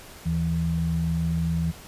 sine tone pair together, 77.49 / 164.3 Hz, D#2 / E3, -7 / -5 cents, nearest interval octave + minor second, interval 1302 cents, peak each -28 / -23 dBFS, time 0.25-1.72 s, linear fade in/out 20 ms, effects pink hiss -45 dBFS RMS until 1.87 s + resampled to 32000 Hz

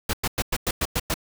pink noise bursts, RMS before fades -24 dBFS, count 8, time 0.09-1.142 s, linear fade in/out 5 ms, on 44 ms, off 100 ms, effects none

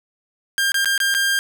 sawtooth tone with dropouts, 1600 Hz, G6, 35 cents sharp, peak -13 dBFS, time 0.58-1.39 s, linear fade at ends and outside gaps 0 ms, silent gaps 0.719-0.743 / 0.846-0.857 / 0.978-1.002 / 1.141-1.148 s, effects none

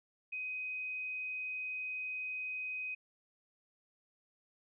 sine tone, 2512 Hz, D#7, 16 cents sharp, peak -37 dBFS, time 0.32-2.95 s, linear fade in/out 10 ms, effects none

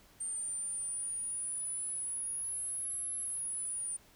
sine linear two-way sweep, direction up then down, 8870 to 11000 to 9250 Hz, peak -35 dBFS, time 0.2-3.97 s, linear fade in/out 10 ms, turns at 3.15 s, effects pink hiss -62 dBFS RMS until 4.15 s

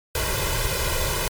pink noise with comb filter, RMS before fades -24 dBFS, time 0.15-1.28 s, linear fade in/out 2 ms, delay 2 ms, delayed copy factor +0.95, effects MP3 96 kbps

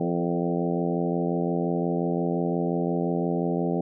harmonic tone with a mistuned harmonic, 85.7 Hz, F2, 32 cents flat, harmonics 2 / 3 / 4 / 5 / 6 / 7 / 8 / 9, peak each -27 / -30 / -30 / -31 / -36 / -35 / -37 / -36 dBFS, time 0-3.81 s, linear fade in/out 5 ms, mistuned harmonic 5, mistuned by +28 cents, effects none

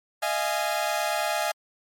sawtooth tone cluster, 619 / 688 / 831 Hz, D#5 / F5 / G#5, -9 / -26 / +1 cents, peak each -25 dBFS, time 0.22-1.52 s, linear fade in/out 10 ms, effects MP3 64 kbps

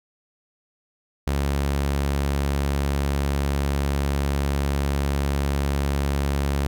sawtooth tone, 70 Hz, C#2, 18 cents sharp, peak -17 dBFS, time 1.27-6.67 s, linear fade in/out 0 ms, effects none

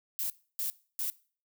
violet noise bursts, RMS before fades -33 dBFS, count 3, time 0.19-1.1 s, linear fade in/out 0 ms, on 110 ms, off 290 ms, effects noise-tail reverb RT60 0.4 s tail -20 dB re dry

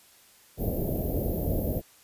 pink band-stop noise, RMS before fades -28 dBFS, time 0.57-1.82 s, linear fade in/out 50 ms, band 650 to 13000 Hz, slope 48 dB/octave, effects white hiss -57 dBFS RMS until 2.03 s + resampled to 32000 Hz

